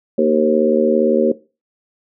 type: harmonic tone with a mistuned harmonic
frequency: 77.6 Hz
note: D#2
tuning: 4 cents flat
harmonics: 3 / 4 / 5 / 6 / 7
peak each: -17 / -22 / -17 / -19 / -16 dBFS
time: 0.18-1.32 s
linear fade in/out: 5 ms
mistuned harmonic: 7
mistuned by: -16 cents
effects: noise-tail reverb RT60 0.3 s tail -19 dB re dry